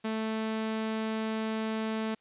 sawtooth tone, 220 Hz, A3, in tune, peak -26 dBFS, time 0.04-2.15 s, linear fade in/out 10 ms, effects white hiss -69 dBFS RMS until 2.2 s + resampled to 8000 Hz

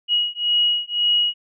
sine beating tone pair, 2899 / 2900.9 Hz, F#7 / F#7, -36 / -35 cents, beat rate 1.9 Hz, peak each -20 dBFS, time 0.08-1.34 s, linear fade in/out 50 ms, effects none

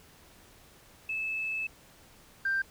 sine tone pair in turn, 2613 / 1575.4 Hz, E7 / G6, -16 / +8 cents, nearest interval major sixth, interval 876 cents, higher first, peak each -30 / -25 dBFS, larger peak second, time 1.09-1.67 / 2.45-2.62 s, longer first, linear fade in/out 5 ms, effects tanh soft clip ceiling -22 dBFS + pink hiss -57 dBFS RMS until 2.7 s

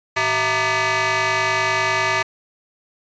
15% pulse ring-modulated tone, 270 Hz, C#4, 45 cents flat, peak -8 dBFS, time 0.16-2.23 s, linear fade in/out 10 ms, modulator 1460 Hz, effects resampled to 16000 Hz

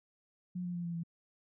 sine tone with pitch steps, 179.7 / 176.61 / 173.58 / 170.6 / 167.67 Hz, F3 / F3 / F3 / F3 / E3, +50 / +20 / -10 / -40 / +30 cents, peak -35 dBFS, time 0.55-1.035 s, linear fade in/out 10 ms, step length 97 ms, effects none

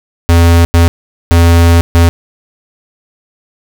square tone bursts at uneven times, 84.7 Hz, E2, 48 cents sharp, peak -4 dBFS, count 4, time 0.29-0.65 / 0.74-0.88 / 1.31-1.81 / 1.95-2.09 s, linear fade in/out 0 ms, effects none

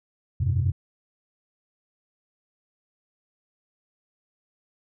sine chord, F suspended second, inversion none, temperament equal with one note detuned, 87.31 / 98 / 128.42 Hz, F2 / G2 / C3, 0 / 0 / -32 cents, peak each -24 dBFS, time 0.4-0.72 s, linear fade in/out 10 ms, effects tanh soft clip ceiling -14 dBFS

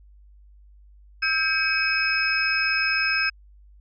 sine tone cluster, 1304 / 1585 / 2261 / 2546 / 5160 Hz, E6 / G6 / C#7 / D#7 / E8, -19 / +19 / +34 / +39 / -38 cents, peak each -33 / -24 / -32 / -24 / -28 dBFS, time 1.22-3.3 s, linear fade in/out 10 ms, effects added 50 Hz sine -48 dBFS peak until 3.8 s

